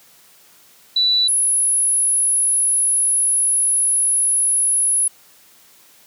sine tone pair in turn, 3959 / 10545 Hz, B7 / E9, +3 / -1 cents, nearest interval octave + perfect fourth, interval 1696 cents, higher second, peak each -13 / -14 dBFS, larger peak first, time 0.96-1.28 / 1.28-5.08 s, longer second, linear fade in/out 5 ms, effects white hiss -50 dBFS RMS until 6.06 s + high-pass 100 Hz 12 dB/octave

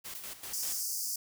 white noise with tremolo, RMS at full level -42 dBFS, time 0.04-0.82 s, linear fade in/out 20 ms, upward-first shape square, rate 5.1 Hz, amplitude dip 70%
blue noise with exponential decay, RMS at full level -40 dBFS, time 0.15-0.49 s, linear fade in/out 0 ms, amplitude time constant 73 ms
pink high-pass noise, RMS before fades -35 dBFS, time 0.53-1.16 s, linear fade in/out 5 ms, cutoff 4800 Hz, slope 96 dB/octave
effects none

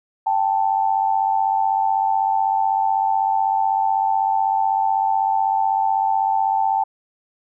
sine tone pair together, 784 / 880 Hz, G5 / A5, 0 / 0 cents, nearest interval major second, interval 200 cents, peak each -19 dBFS, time 0.26-6.84 s, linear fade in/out 10 ms, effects none

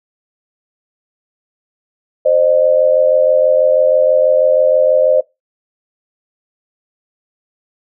sine tone pair together, 523.3 / 609.5 Hz, C5 / D#5, 0 / -36 cents, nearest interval minor third, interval 264 cents, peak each -11 dBFS, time 2.25-5.21 s, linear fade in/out 10 ms, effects noise-tail reverb RT60 0.2 s tail -21 dB re dry

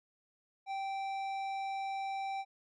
sine tone with tanh clipping, 780 Hz, G5, 9 cents flat, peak -37 dBFS, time 0.66-2.45 s, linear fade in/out 50 ms, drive 12 dB, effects none

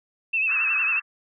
sine tone with vibrato, 2616 Hz, E7, 14 cents flat, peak -20 dBFS, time 0.33-1 s, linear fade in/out 10 ms, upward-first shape sine, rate 11 Hz, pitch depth 58 cents each way
pink band-pass noise, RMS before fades -34 dBFS, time 0.47-1.02 s, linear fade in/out 50 ms, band 1200 to 1800 Hz, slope 48 dB/octave
effects none

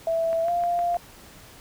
sine tone with pitch glide, 659.3 to 696.5 Hz, E5 to F5, 0 to -5 cents, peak -21 dBFS, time 0.07-0.97 s, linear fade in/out 2 ms, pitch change +95 cents, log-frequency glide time 0.43-0.5 s
click train, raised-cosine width 0.5 ms, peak -24 dBFS, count 5, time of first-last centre 0.33-0.944 s, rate 6.51 Hz
effects pink hiss -48 dBFS RMS until 1.6 s

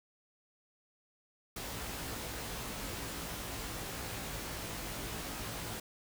pink noise with comb filter, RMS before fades -41 dBFS, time 1.56-5.8 s, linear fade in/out 5 ms, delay 18 ms, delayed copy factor +0.7, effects none

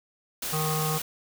white noise, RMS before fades -32 dBFS, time 0.42-1.02 s, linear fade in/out 5 ms
harmonic tone, 155.56 Hz, D#3, in tune, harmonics 1 / 3 / 5 / 7 / 8, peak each -28 / -33 / -35 / -36 / -37 dBFS, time 0.52-0.99 s, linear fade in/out 20 ms
effects none

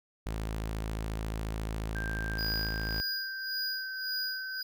sawtooth tone, 54.2 Hz, A1, 25 cents flat, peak -29 dBFS, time 0.26-3.01 s, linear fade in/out 0 ms
sine tone with pitch glide, 1581 to 1537.8 Hz, G6 to G6, +14 to -34 cents, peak -36 dBFS, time 1.95-4.62 s, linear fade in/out 10 ms, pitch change -48 cents, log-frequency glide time 2.83-4.12 s
square tone with tremolo, 4913 Hz, D#8, 23 cents flat, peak -32 dBFS, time 2.38-4.63 s, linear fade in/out 5 ms, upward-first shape sine, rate 1.8 Hz, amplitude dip 75%
effects none

